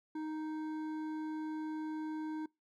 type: tone with hard clipping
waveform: triangle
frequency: 311.1 Hz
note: D#4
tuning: in tune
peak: -39 dBFS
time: 0.15-2.46 s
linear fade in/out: 5 ms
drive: 13 dB
effects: noise-tail reverb RT60 0.2 s tail -24 dB re dry